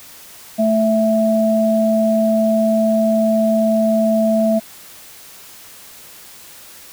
sine tone pair together, 220.5 / 659.3 Hz, A3 / E5, +4 / 0 cents, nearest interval octave + perfect fifth, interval 1896 cents, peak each -15 dBFS, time 0.58-4.6 s, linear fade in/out 20 ms, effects white hiss -40 dBFS RMS until 6.92 s

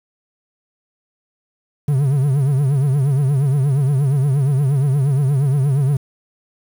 triangle tone with vibrato, 138.2 Hz, C#3, 5 cents flat, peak -11 dBFS, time 1.88-5.97 s, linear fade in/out 5 ms, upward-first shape triangle, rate 8.5 Hz, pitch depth 150 cents each way, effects 7-bit

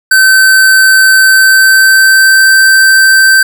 square tone with pitch glide, 1539 to 1553.3 Hz, G6 to G6, -32 to -16 cents, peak -3 dBFS, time 0.11-3.43 s, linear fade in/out 5 ms, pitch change +16 cents, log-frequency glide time 1.15-2.55 s, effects 7-bit

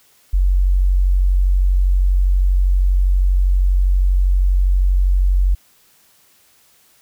sine tone, 46.25 Hz, F#1, in tune, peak -11 dBFS, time 0.33-5.55 s, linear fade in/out 10 ms, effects white hiss -54 dBFS RMS until 7.01 s

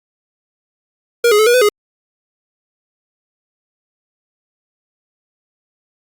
square tone with pitch steps, 473.9 / 417.6 / 433 / 481 / 503 / 416.1 Hz, A#4 / G#4 / A4 / B4 / B4 / G#4, +28 / +10 / -28 / -46 / +32 / +3 cents, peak -9 dBFS, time 1.24-1.69 s, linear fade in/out 5 ms, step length 75 ms, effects Opus 48 kbps

